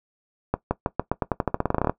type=accelerating click train; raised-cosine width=1 ms; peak=-7 dBFS; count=19; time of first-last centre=0.54-1.896 s; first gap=170 ms; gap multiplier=0.89; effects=noise-tail reverb RT60 0.1 s tail -17 dB re dry